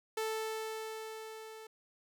sawtooth tone with level ramp, 440 Hz, A4, in tune, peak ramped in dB -29 to -44 dBFS, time 0.17-1.67 s, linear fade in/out 5 ms, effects none

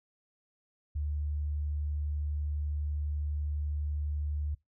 sine tone, 74 Hz, D2, 14 cents sharp, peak -30 dBFS, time 0.95-4.55 s, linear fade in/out 10 ms, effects noise-tail reverb RT60 0.2 s tail -24 dB re dry

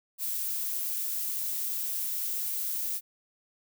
violet noise, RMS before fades -32 dBFS, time 0.18-3.01 s, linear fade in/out 50 ms, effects none

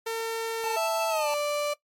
sawtooth tone, 453.2 Hz, A#4, 49 cents flat, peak -24 dBFS, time 0.06-0.77 s, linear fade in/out 10 ms
square tone with vibrato, 880 Hz, A5, in tune, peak -30 dBFS, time 0.64-1.34 s, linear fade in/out 0 ms, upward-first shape triangle, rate 9.3 Hz, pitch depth 11 cents each way
35% pulse tone with pitch glide, 659.3 to 587.4 Hz, E5 to D5, 0 to 0 cents, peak -24 dBFS, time 0.76-1.74 s, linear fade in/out 10 ms, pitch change -200 cents, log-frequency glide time 1.09-1.29 s
effects noise-tail reverb RT60 0.1 s tail -19 dB re dry + MP3 64 kbps

